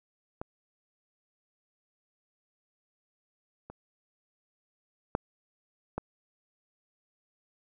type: clicks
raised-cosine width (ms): 1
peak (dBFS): -22 / -29 / -12 / -18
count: 4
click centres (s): 0.415 / 3.7 / 5.151 / 5.98
effects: none